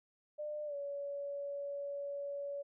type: tone with pitch glide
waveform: sine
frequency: 599 to 566.4 Hz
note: D5 to C#5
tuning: +34 to +37 cents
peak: -38 dBFS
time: 0.38-2.63 s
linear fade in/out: 20 ms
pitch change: -97 cents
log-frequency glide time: 0.66-0.75 s
effects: none